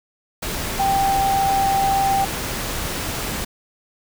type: tone in noise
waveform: sine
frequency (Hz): 784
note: G5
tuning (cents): 0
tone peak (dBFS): -16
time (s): 0.79-2.25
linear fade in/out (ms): 10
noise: pink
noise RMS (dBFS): -26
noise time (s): 0.42-3.45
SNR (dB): +7
effects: none